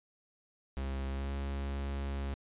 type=tone with pitch glide; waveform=45% pulse; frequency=67.4 to 69.17 Hz; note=C#2 to C#2; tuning=-48 to -3 cents; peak=-34 dBFS; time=0.77-2.34 s; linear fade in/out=0 ms; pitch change=+45 cents; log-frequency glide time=1.09-1.31 s; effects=resampled to 8000 Hz